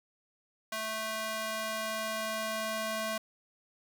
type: tone with high-pass filter sweep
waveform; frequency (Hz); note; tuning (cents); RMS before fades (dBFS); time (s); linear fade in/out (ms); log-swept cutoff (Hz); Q
square; 219.3; A3; -6; -35; 0.72-3.18; 5; 870 to 570; 0.79
effects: none